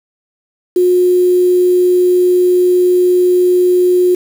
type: tone with quantisation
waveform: sine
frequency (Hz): 360.8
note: F#4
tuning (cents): -44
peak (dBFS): -7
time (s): 0.76-4.15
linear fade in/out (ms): 5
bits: 5
effects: none